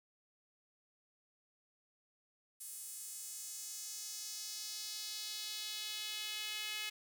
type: tone with high-pass filter sweep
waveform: sawtooth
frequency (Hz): 425.6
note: G#4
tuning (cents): +42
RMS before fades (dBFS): -44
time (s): 2.6-6.9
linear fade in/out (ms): 10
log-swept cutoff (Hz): 9400 to 2600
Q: 1.9
effects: 11-bit